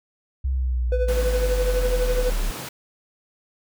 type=linear sweep; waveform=sine; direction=down; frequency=67 to 33.32 Hz; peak=-20 dBFS; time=0.44-2.51 s; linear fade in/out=10 ms
type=tone with tremolo; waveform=triangle; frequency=500 Hz; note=B4; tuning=21 cents sharp; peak=-17 dBFS; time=0.92-2.3 s; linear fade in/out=2 ms; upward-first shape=triangle; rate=12 Hz; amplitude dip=75%
type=high-pass noise; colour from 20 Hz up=pink; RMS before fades=-34 dBFS; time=1.08-2.69 s; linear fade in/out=5 ms; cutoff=110 Hz; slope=24 dB/octave
effects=none